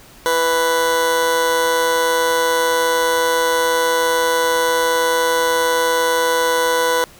20% pulse tone with amplitude modulation, 495.1 Hz, B4, 4 cents sharp, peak -7 dBFS, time 0.26-7.04 s, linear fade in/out 0 ms, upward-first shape sine, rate 161 Hz, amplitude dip 55%, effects pink hiss -44 dBFS RMS until 7.19 s

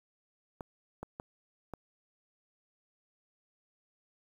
clicks, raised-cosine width 1 ms, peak -26 dBFS, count 4, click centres 0.608 / 1.03 / 1.199 / 1.737 s, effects 9-bit

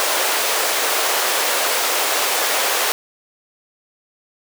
pink high-pass noise, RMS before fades -19 dBFS, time 0-2.92 s, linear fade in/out 0 ms, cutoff 460 Hz, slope 24 dB/octave, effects none

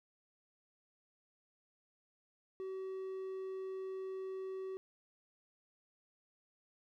triangle tone, 380 Hz, F#4, 46 cents sharp, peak -38 dBFS, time 2.6-4.77 s, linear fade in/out 0 ms, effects none

